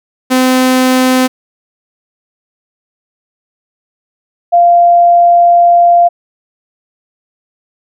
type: tone pair in turn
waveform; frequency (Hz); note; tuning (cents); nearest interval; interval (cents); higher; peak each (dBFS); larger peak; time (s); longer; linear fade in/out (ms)
sawtooth / sine; 256.8 / 693.9; C4 / F5; -32 / -11; octave + perfect fourth; 1721; second; -3; neither; 0.3-1.28 / 4.52-6.09; second; 20
effects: none